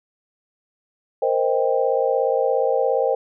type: chord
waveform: sine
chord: C minor seventh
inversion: third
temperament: equal with one note detuned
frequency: 466.2 / 523.3 / 622.3 / 791.3 Hz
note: Bb4 / C5 / Eb5 / G5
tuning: 0 / 0 / 0 / +16 cents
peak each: -22 / -20 / -25 / -25 dBFS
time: 1.22-3.15 s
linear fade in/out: 5 ms
effects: none